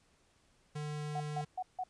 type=tone; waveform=square; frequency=149.7 Hz; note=D3; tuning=33 cents sharp; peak=-38 dBFS; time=0.75-1.45 s; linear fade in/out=10 ms
type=tone bursts; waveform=sine; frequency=740 Hz; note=F#5; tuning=in tune; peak=-34 dBFS; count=4; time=1.15-1.838 s; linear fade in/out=5 ms; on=52 ms; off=160 ms
effects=pink hiss -70 dBFS RMS until 1.89 s + resampled to 22050 Hz